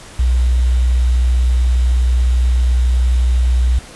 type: tone with quantisation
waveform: sine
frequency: 61.74 Hz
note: B1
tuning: in tune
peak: -10 dBFS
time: 0.19-3.79 s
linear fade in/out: 5 ms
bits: 6
effects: pink hiss -37 dBFS RMS until 3.95 s + resampled to 24000 Hz